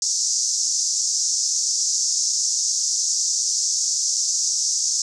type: band-pass noise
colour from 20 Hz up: pink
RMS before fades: -22 dBFS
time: 0.02-5.02 s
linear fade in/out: 2 ms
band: 5400 to 7000 Hz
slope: 48 dB/octave
effects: none